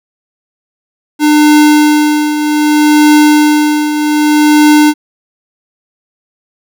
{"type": "tone with tremolo", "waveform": "square", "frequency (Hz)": 300, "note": "D4", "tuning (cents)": 37, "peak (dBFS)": -3, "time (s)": [1.19, 4.94], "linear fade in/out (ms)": 50, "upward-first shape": "triangle", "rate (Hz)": 0.64, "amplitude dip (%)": 65, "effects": []}